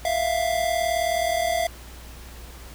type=tone pair together; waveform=square; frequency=659.3 / 698.5 Hz; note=E5 / F5; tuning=0 / 0 cents; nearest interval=minor second; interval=100 cents; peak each=-25 dBFS; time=0.05-1.67 s; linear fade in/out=2 ms; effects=added 60 Hz sine -40 dBFS peak until 2.74 s + pink hiss -45 dBFS RMS until 2.74 s